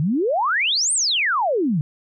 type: exponential two-way sweep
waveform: sine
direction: up then down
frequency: 138.5 to 9160 to 138.5 Hz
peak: -17 dBFS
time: 0-1.81 s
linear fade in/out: 0 ms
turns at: 0.93 s
effects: none